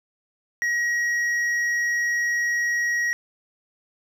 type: tone with hard clipping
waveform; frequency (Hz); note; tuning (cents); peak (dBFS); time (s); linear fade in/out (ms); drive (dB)
triangle; 1900; A#6; +33; -22; 0.62-3.13; 0; 8
effects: none

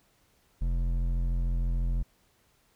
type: tone with hard clipping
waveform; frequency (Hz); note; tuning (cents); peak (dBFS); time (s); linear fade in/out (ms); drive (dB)
sine; 43.11; F1; -22; -27; 0.61-2.03; 10; 9
effects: pink hiss -67 dBFS RMS until 2.75 s

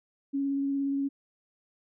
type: tone with vibrato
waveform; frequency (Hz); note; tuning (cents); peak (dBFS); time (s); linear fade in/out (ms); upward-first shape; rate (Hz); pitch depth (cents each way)
sine; 277.2; C#4; 0; -26; 0.33-1.09; 20; triangle; 17; 15
effects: none

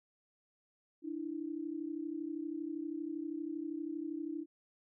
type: tone pair together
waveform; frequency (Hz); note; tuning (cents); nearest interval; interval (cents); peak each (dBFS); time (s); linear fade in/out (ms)
sine; 297 / 329.6; D4 / E4; +20 / 0; major second; 180; -40 / -40; 1.02-4.46; 50
effects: none

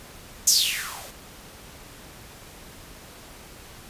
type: noise with band-pass filter sweep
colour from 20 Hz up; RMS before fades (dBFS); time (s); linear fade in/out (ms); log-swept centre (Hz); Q
violet; -24; 0.47-1.11; 5; 6800 to 460; 6.7
effects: pink hiss -45 dBFS RMS until 3.89 s + resampled to 32000 Hz

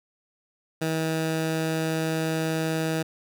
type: tone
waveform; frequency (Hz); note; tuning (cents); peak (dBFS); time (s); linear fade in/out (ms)
15% pulse; 160.3; E3; -48; -18; 0.81-3.03; 10
effects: none

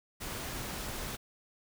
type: noise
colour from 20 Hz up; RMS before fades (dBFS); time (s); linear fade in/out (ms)
pink; -39; 0.2-1.17; 20
effects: none

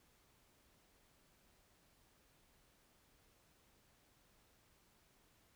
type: silence
effects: pink hiss -72 dBFS RMS until 5.55 s

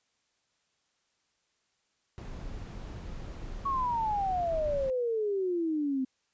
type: noise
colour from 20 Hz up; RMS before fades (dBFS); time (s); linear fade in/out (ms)
brown; -40; 2.18-4.9; 0
type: exponential sweep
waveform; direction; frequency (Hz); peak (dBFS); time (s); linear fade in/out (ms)
sine; down; 1125 to 256.4; -27; 3.65-6.05; 10
effects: white hiss -75 dBFS RMS until 6.33 s + resampled to 16000 Hz

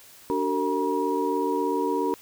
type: tone cluster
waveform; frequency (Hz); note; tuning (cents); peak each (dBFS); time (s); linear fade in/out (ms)
sine; 290.1 / 377.4 / 454.2 / 958; D4 / F#4 / A#4 / A#5; -21 / +34 / -45 / +47; -28; 0.3-2.14; 0
effects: white hiss -50 dBFS RMS until 2.21 s

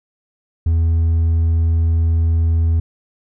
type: tone with hard clipping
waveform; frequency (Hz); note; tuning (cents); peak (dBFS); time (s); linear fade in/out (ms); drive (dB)
sine; 82.41; E2; 0; -13; 0.66-2.8; 5; 2
effects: none

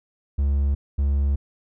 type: tone pair in turn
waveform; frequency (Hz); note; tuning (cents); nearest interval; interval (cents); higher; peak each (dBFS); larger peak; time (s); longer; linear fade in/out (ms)
triangle; 70 / 70; C#2 / C#2; +18 / +18; unison; 0; neither; -16; neither; 0.38-0.75 / 0.98-1.36; second; 10
effects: none

